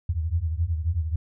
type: tone cluster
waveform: sine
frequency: 79.1 / 86.7 / 90.3 Hz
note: D#2 / F2 / F#2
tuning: +29 / -12 / -42 cents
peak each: -25 / -30 / -29 dBFS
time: 0.09-1.16 s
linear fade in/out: 5 ms
effects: none